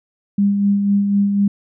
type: tone with tremolo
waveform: sine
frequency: 201.1 Hz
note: G3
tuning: 44 cents sharp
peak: -11 dBFS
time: 0.38-1.48 s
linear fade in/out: 5 ms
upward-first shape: sine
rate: 4 Hz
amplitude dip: 40%
effects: none